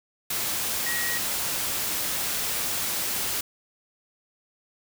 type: tone in noise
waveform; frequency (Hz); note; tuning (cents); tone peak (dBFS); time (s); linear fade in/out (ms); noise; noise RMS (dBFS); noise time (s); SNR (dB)
sine; 1900; A#6; +33; -29; 0.86-1.18; 5; white; -28; 0.3-3.41; -4
effects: none